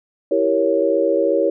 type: chord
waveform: sine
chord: E diminished seventh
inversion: none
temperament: equal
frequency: 329.6 / 392 / 466.2 / 554.4 Hz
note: E4 / G4 / Bb4 / Db5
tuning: 0 / 0 / 0 / 0 cents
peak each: -21 / -21 / -20 / -18 dBFS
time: 0.31-1.5 s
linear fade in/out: 5 ms
effects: none